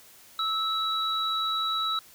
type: tone pair together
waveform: sine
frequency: 1305 / 3897 Hz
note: E6 / B7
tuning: -18 / -24 cents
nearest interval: octave + perfect fifth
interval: 1894 cents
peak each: -28 dBFS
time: 0.39-1.99 s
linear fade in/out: 2 ms
effects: white hiss -53 dBFS RMS until 2.14 s